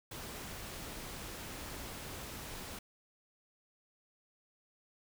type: noise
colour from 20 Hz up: pink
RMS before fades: -45 dBFS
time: 0.11-2.79 s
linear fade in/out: 5 ms
effects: none